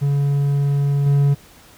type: tone with level steps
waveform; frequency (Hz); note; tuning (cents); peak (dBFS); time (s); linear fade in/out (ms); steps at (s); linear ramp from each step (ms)
triangle; 141.6; C#3; +37; -13 / -10; 0.01-1.35; 20; 1.06; 5
effects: pink hiss -47 dBFS RMS until 1.77 s